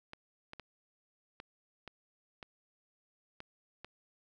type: clicks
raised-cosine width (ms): 0.3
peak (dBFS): -29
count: 8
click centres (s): 0.134 / 0.534 / 0.597 / 1.401 / 1.877 / 2.428 / 3.404 / 3.846
effects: none